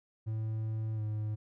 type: tone with pitch glide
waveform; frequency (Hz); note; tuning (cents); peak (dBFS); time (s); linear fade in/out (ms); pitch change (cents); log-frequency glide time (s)
triangle; 110 to 107.12; A2 to A2; 0 to -46; -30; 0.26-1.36; 20; -46; 0.95-1.01
effects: none